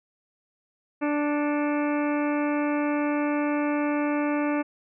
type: harmonic tone with a mistuned harmonic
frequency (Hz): 293.7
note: D4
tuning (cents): 0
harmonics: 1 / 2 / 3 / 4 / 5 / 6 / 7 / 8 / 9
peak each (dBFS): -24 / -30 / -34 / -36 / -38 / -40 / -41 / -42 / -43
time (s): 1.01-4.63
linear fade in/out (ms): 20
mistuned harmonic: 7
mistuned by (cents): +89
effects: none